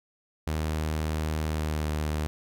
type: tone with pitch glide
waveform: sawtooth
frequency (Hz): 77.78 to 76.27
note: D#2 to D#2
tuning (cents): 0 to -34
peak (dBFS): -23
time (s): 0.47-2.27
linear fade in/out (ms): 0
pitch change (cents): -34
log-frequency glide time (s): 1.48-1.9
effects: none